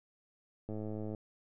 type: click train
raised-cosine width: 2 ms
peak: -28 dBFS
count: 50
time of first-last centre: 0.69-1.148 s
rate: 107 Hz
effects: none